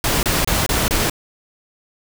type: noise bursts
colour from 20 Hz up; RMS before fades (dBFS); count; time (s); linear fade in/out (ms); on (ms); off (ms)
pink; -18; 5; 0.04-1.098; 2; 190; 27
effects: none